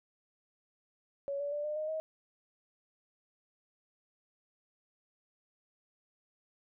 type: tone with pitch steps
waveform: sine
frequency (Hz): 560 / 573.8 / 587.8 / 602.3 / 617.1 / 632.2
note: C#5 / D5 / D5 / D5 / D#5 / D#5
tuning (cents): +18 / -40 / +1 / +44 / -14 / +27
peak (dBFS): -33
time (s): 1.28-2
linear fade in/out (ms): 0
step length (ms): 120
effects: none